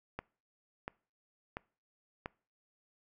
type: click train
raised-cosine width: 0.5 ms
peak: -23 dBFS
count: 4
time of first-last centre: 0.19-2.259 s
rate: 1.45 Hz
effects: noise-tail reverb RT60 0.4 s tail -24 dB re dry